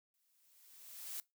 blue noise with exponential growth, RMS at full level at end -42 dBFS, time 0.14-1.2 s, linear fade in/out 1 ms, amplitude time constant 230 ms, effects noise-tail reverb RT60 0.2 s tail -21 dB re dry

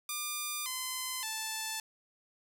5% pulse tone with pitch steps, 1200 / 1026.7 / 878.5 Hz, D6 / C6 / A5, +37 / -33 / -3 cents, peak -23 dBFS, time 0.09-1.8 s, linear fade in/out 2 ms, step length 570 ms, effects none

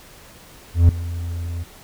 triangle tone with ADSR envelope, 85.4 Hz, F2, 38 cents flat, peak -4 dBFS, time 0.74-1.64 s, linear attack 150 ms, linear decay 3 ms, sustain -18 dB, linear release 16 ms, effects pink hiss -45 dBFS RMS until 1.83 s

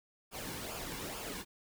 pink noise with flanger, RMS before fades -42 dBFS, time 0.31-1.45 s, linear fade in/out 50 ms, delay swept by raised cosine 0.5 to 1.6 ms, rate 2.3 Hz, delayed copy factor -0.55, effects none

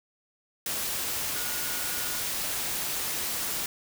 sine tone in noise, 1447 Hz, F#6, 39 cents flat, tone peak -41 dBFS, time 1.36-2.22 s, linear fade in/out 2 ms, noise white, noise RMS -31 dBFS, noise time 0.66-3.66 s, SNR -13 dB, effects none

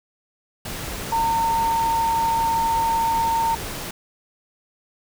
sine tone in noise, 912 Hz, A#5, 38 cents flat, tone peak -18 dBFS, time 1.12-3.55 s, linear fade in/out 5 ms, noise pink, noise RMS -31 dBFS, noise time 0.65-3.91 s, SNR +10 dB, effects none

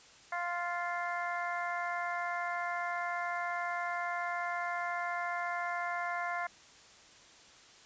harmonic tone, 349.2 Hz, F4, in tune, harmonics 2 / 3 / 4 / 5 / 6, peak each -37 / -39 / -40 / -41 / -42 dBFS, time 0.32-6.47 s, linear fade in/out 5 ms, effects white hiss -57 dBFS RMS until 7.85 s + resampled to 16000 Hz

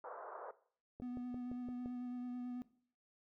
pink band-pass noise, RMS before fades -49 dBFS, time 0.04-0.51 s, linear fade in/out 2 ms, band 440 to 1400 Hz, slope 48 dB/octave
click train, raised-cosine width 2 ms, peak -36 dBFS, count 6, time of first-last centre 1-1.859 s, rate 5.82 Hz
triangle tone with vibrato, 246.9 Hz, B3, in tune, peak -39 dBFS, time 1.02-2.62 s, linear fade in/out 0 ms, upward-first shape sine, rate 9.1 Hz, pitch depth 15 cents each way
effects noise-tail reverb RT60 0.5 s tail -17 dB re dry

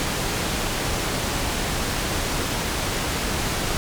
pink low-pass noise, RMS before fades -25 dBFS, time 0-3.77 s, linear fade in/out 0 ms, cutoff 9900 Hz, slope 12 dB/octave, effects none

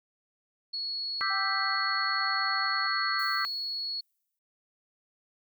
sine tone, 4358 Hz, C#8, 30 cents flat, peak -31 dBFS, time 0.73-4.01 s, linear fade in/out 10 ms
sine chord, E minor seventh, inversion third, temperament equal, 1174.7 / 1318.5 / 1568 / 1975.5 Hz, D6 / E6 / G6 / B6, 0 / 0 / 0 / 0 cents, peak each -33 dBFS, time 1.21-3.45 s, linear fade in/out 0 ms
sine tone with tremolo, 776 Hz, G5, 18 cents flat, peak -38 dBFS, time 1.3-2.87 s, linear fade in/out 5 ms, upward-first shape square, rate 1.1 Hz, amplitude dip 40%
violet noise with exponential decay, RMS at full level -46 dBFS, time 3.19-4.39 s, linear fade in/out 2 ms, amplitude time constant 260 ms
effects none

